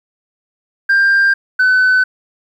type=tone pair in turn; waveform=sine; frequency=1591 / 1510 Hz; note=G6 / F#6; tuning=+25 / +35 cents; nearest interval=minor second; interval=90 cents; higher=first; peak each=-6 dBFS; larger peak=neither; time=0.89-1.34 / 1.59-2.04 s; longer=neither; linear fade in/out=10 ms; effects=tanh soft clip ceiling -7 dBFS + 8-bit